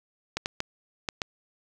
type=clicks; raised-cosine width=0.2 ms; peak=-11 dBFS; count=5; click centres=0.37 / 0.459 / 0.604 / 1.088 / 1.218 s; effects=none